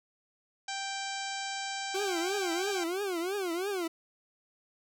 harmonic tone, 784 Hz, G5, in tune, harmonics 1 / 2 / 3 / 4 / 5 / 6 / 7 / 8 / 9 / 10, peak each -38 / -41 / -43 / -44 / -45 / -46 / -46 / -47 / -48 / -48 dBFS, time 0.68-2.84 s, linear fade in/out 5 ms
40% pulse tone with vibrato, 368.7 Hz, F#4, 6 cents flat, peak -30 dBFS, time 1.94-3.88 s, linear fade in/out 10 ms, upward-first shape triangle, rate 3 Hz, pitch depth 220 cents each way
effects none

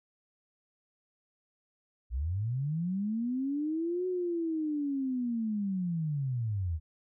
sine linear two-way sweep, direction up then down, 54.7 to 370 to 75.3 Hz, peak -29 dBFS, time 2.1-6.8 s, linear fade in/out 50 ms, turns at 4.07 s, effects none

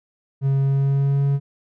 triangle tone with pitch glide, 136.7 to 139.9 Hz, C#3 to C#3, -24 to +16 cents, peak -14 dBFS, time 0.41-1.4 s, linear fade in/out 50 ms, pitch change +40 cents, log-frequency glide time 0.59-1.24 s, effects none

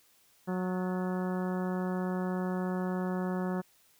harmonic tone with a mistuned harmonic, 183.4 Hz, F#3, 15 cents flat, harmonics 1 / 2 / 3 / 4 / 5 / 6 / 7 / 8 / 9, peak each -31 / -37 / -41 / -43 / -45 / -47 / -48 / -49 / -50 dBFS, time 0.47-3.62 s, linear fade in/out 20 ms, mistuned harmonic 9, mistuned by +68 cents, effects white hiss -65 dBFS RMS until 3.99 s

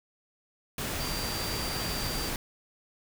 sine tone in noise, 4699 Hz, D8, in tune, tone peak -37 dBFS, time 1-2.29 s, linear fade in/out 2 ms, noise pink, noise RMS -33 dBFS, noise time 0.78-2.36 s, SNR -7 dB, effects none

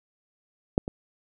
clicks, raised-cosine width 2 ms, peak -6 / -19 dBFS, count 2, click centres 0.779 / 0.879 s, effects none

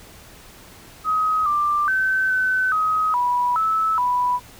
sine tone with pitch steps, 1264 / 1184 / 1535 / 1518 / 1264 / 979 / 1305 / 987 Hz, D#6 / D6 / G6 / F#6 / D#6 / B5 / E6 / B5, +27 / +14 / -37 / +44 / +27 / -15 / -18 / -1 cents, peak -17 dBFS, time 1.04-4.4 s, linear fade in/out 50 ms, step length 420 ms, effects pink hiss -45 dBFS RMS until 4.59 s

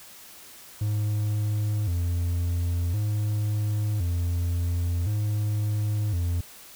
triangle tone with vibrato, 95.5 Hz, G2, 45 cents flat, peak -21 dBFS, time 0.81-6.41 s, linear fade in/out 5 ms, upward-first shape square, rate 0.47 Hz, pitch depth 170 cents each way, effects white hiss -47 dBFS RMS until 6.75 s

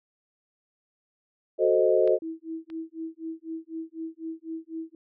sine chord, F# diminished seventh, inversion none, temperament equal, 370 / 440 / 523.3 / 622.3 Hz, F#4 / A4 / C5 / Eb5, 0 / 0 / 0 / 0 cents, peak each -24 dBFS, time 1.58-2.19 s, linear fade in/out 50 ms
clicks, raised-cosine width 0.3 ms, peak -26 / -33 dBFS, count 2, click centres 2.076 / 2.701 s
sine tone with tremolo, 324.4 Hz, E4, 28 cents flat, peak -30 dBFS, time 2.22-4.95 s, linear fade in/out 2 ms, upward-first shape sine, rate 4 Hz, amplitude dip 100%
effects none

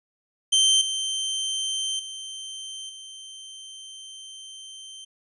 sawtooth tone with level steps, 3120 Hz, G7, 9 cents flat, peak -13 / -22 / -31 / -36 dBFS, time 0.52-5.05 s, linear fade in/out 10 ms, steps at 0.81 / 1.99 / 2.89 s, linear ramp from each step 5 ms, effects resampled to 24000 Hz

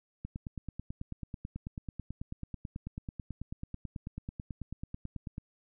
click train, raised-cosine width 5 ms, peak -26 dBFS, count 48, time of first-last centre 0.25-5.381 s, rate 9.16 Hz, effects none

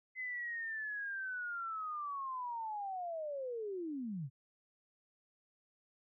sine linear sweep, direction down, 2050 to 120.8 Hz, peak -38 dBFS, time 0.15-4.3 s, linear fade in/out 50 ms, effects none

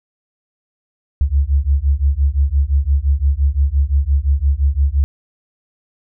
sine beating tone pair, 67.3 / 73.1 Hz, C2 / D2, +49 / -7 cents, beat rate 5.8 Hz, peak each -15 dBFS, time 1.21-5.04 s, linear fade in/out 0 ms, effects none

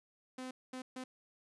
sawtooth tone bursts at uneven times, 256.7 Hz, C4, 33 cents flat, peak -38 dBFS, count 3, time 0.38-0.51 / 0.73-0.82 / 0.96-1.04 s, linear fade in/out 5 ms, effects resampled to 24000 Hz + 13-bit

